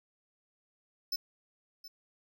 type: tone with echo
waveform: square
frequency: 5274 Hz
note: E8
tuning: in tune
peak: -31 dBFS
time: 1.12-1.16 s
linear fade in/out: 5 ms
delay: 720 ms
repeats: 1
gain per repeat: -15 dB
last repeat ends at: 1.88 s
effects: none